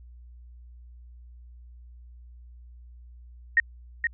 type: tone with echo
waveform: sine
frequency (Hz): 1864.7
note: A#6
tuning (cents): 0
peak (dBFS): -15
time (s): 3.57-3.6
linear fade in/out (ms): 2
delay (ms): 470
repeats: 1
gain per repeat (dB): -6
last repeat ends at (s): 4.07
effects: added 60 Hz sine -45 dBFS peak until 4.13 s